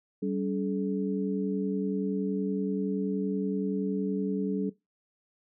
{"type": "tone cluster", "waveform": "sine", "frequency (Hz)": [193.2, 283.8, 426.1], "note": ["G3", "C#4", "G#4"], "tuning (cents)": [-25, 41, 44], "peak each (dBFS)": [-30, -32, -33], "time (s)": [0.22, 4.7], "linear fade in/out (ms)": 10, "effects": ["noise-tail reverb RT60 0.2 s tail -19 dB re dry"]}